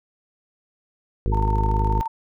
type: harmonic tone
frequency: 51.91 Hz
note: G#1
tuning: in tune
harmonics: 1 / 2 / 3 / 4 / 5 / 6 / 7 / 8 / 9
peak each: -20 / -24 / -33 / -33 / -38 / -40 / -33 / -37 / -36 dBFS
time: 1.26-2.01 s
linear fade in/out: 0 ms
type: tone with tremolo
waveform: sine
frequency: 905 Hz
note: A5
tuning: 48 cents sharp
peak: -22 dBFS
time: 1.32-2.08 s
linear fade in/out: 10 ms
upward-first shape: square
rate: 19 Hz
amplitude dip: 50%
effects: none